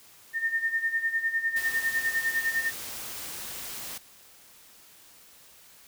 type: tone with tremolo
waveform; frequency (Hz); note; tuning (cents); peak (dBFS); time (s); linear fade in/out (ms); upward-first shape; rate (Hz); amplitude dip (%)
sine; 1819; A#6; -43; -22; 0.33-2.72; 50; sine; 9.9; 75
type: noise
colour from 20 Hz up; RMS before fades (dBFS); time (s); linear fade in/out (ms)
white; -38; 1.56-3.98; 5
effects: white hiss -54 dBFS RMS until 5.87 s